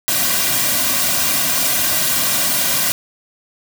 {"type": "noise with comb filter", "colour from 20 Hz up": "white", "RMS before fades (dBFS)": -17, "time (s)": [0.08, 2.92], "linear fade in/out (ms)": 0, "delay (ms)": 2.3, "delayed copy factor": -0.75, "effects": []}